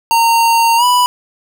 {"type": "tone with pitch glide", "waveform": "square", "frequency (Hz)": [921, 987.1], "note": ["A#5", "B5"], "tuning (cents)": [-21, -1], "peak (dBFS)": -9, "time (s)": [0.11, 1.06], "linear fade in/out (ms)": 0, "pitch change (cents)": 120, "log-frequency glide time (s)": [0.77, 0.84], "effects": []}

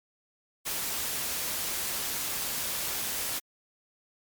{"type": "noise", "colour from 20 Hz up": "white", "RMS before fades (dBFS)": -32, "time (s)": [0.65, 3.4], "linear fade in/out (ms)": 20, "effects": ["MP3 96 kbps"]}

